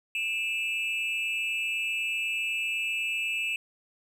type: tone with amplitude modulation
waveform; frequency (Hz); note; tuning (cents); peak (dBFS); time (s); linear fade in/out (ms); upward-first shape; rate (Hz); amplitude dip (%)
triangle; 2637; E7; 0; -22; 0.15-3.56; 2; sine; 228; 85
effects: none